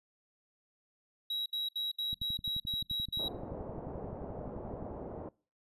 triangle tone bursts, 3862 Hz, B7, 39 cents flat, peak -31 dBFS, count 9, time 1.3-3.284 s, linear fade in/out 5 ms, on 160 ms, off 68 ms
click train, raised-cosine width 5 ms, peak -32 dBFS, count 33, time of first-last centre 2.13-4.913 s, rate 11.5 Hz
white low-pass noise, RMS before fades -43 dBFS, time 3.19-5.29 s, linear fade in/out 5 ms, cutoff 700 Hz, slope 24 dB/octave
effects noise-tail reverb RT60 0.4 s tail -24 dB re dry + resampled to 32000 Hz

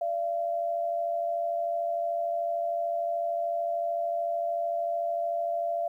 sine tone pair together, 587.3 / 680.7 Hz, D5 / F5, 0 / -45 cents, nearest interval minor third, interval 255 cents, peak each -35 / -27 dBFS, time 0.01-5.88 s, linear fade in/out 5 ms, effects 11-bit

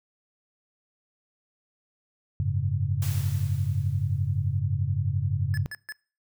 sine chord, F# suspended second, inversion none, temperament just, 92.5 / 104.06 / 138.75 Hz, F#2 / G#2 / C#3, 0 / +4 / +2 cents, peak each -28 dBFS, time 2.4-5.66 s, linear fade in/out 0 ms
white noise with exponential decay, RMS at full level -37 dBFS, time 3.02-4.59 s, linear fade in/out 1 ms, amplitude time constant 340 ms
square tone bursts, 1720 Hz, A6, 40 cents flat, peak -34 dBFS, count 3, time 5.54-5.922 s, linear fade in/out 0 ms, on 34 ms, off 140 ms
effects noise-tail reverb RT60 0.4 s tail -24 dB re dry

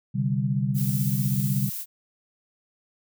sine chord, C suspended second, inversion none, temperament equal, 130.81 / 146.83 / 196 Hz, C3 / D3 / G3, 0 / 0 / 0 cents, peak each -25 / -27 / -27 dBFS, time 0.14-1.7 s, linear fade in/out 20 ms
violet noise, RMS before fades -33 dBFS, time 0.74-1.86 s, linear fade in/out 50 ms
effects none

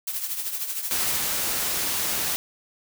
blue noise with tremolo, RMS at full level -27 dBFS, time 0.07-1.17 s, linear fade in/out 5 ms, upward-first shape triangle, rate 13 Hz, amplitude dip 65%
white noise, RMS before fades -26 dBFS, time 0.91-2.36 s, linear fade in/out 0 ms
effects none

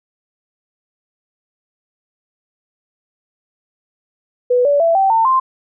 sine tone with pitch steps, 493.9 / 573.9 / 666.9 / 775 / 900.6 / 1046.5 Hz, B4 / D5 / E5 / G5 / A5 / C6, 0 / -40 / +20 / -20 / +40 / 0 cents, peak -10 dBFS, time 4.5-5.4 s, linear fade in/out 10 ms, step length 150 ms, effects none

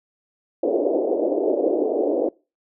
pink band-pass noise, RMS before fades -21 dBFS, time 0.63-2.29 s, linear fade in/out 5 ms, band 300 to 640 Hz, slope 48 dB/octave, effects noise-tail reverb RT60 0.3 s tail -24 dB re dry

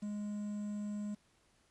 triangle tone with quantisation, 207.7 Hz, G#3, in tune, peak -35 dBFS, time 0.02-1.15 s, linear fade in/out 10 ms, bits 10, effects pink hiss -71 dBFS RMS until 1.7 s + resampled to 24000 Hz

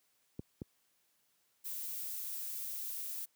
clicks, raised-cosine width 3 ms, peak -27 dBFS, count 2, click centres 0.394 / 0.618 s
violet noise, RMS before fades -41 dBFS, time 1.64-3.26 s, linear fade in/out 20 ms
effects white hiss -75 dBFS RMS until 3.35 s + high-pass 80 Hz 12 dB/octave

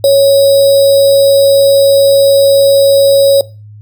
sine tone with sample-and-hold, 553 Hz, C#5, 4 cents flat, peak -3 dBFS, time 0.04-3.41 s, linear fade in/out 2 ms, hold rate 4410 Hz, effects noise-tail reverb RT60 0.3 s tail -19 dB re dry + added 105 Hz sine -30 dBFS peak until 3.81 s

